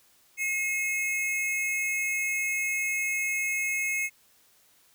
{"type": "tone pair together", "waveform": "square", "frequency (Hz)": [2157, 2565], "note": ["C#7", "E7"], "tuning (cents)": [-48, -48], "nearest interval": "minor third", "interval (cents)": 300, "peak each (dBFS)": [-28, -34], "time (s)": [0.37, 4.1], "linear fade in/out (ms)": 50, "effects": ["white hiss -62 dBFS RMS until 4.94 s"]}